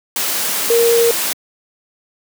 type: tone in noise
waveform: sine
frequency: 466.2 Hz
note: A#4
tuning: in tune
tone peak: -10 dBFS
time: 0.7-1.11 s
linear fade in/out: 2 ms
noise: white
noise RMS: -19 dBFS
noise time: 0.16-1.33 s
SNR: +6 dB
effects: high-pass 200 Hz 12 dB/octave